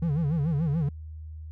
triangle tone with vibrato, 154.2 Hz, D#3, 15 cents flat, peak -21 dBFS, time 0.02-0.89 s, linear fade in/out 5 ms, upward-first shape sine, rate 6.9 Hz, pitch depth 180 cents each way, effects added 78 Hz sine -37 dBFS peak until 1.51 s

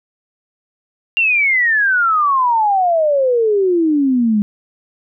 sine exponential sweep, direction down, 2794 to 203 Hz, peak -11 dBFS, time 1.17-4.42 s, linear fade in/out 0 ms, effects none

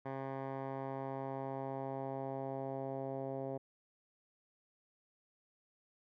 10% pulse tone with low-pass filter sweep, 134.8 Hz, C#3, 48 cents flat, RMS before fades -41 dBFS, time 0.05-3.58 s, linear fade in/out 10 ms, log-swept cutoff 1300 to 610 Hz, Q 1.8, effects none

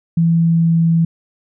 sine tone with pitch glide, 166.5 to 165.54 Hz, E3 to E3, +18 to +8 cents, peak -10 dBFS, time 0.17-1.05 s, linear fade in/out 5 ms, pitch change -10 cents, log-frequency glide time 0.33-0.8 s, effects none

